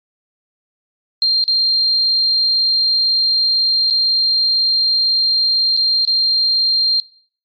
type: tone with dropouts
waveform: sine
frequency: 4186 Hz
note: C8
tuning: in tune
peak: -11 dBFS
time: 1.22-7 s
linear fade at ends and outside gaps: 1 ms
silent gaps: 1.44-1.479 / 3.901-3.907 / 5.767-5.773 / 6.051-6.075 s
effects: noise-tail reverb RT60 0.5 s tail -21 dB re dry + MP3 32 kbps